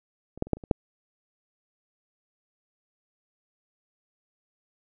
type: clicks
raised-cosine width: 2 ms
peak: -29 / -11 / -30 / -9 / -30 / -28 / -6 dBFS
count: 7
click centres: 0.376 / 0.424 / 0.47 / 0.533 / 0.57 / 0.638 / 0.712 s
effects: none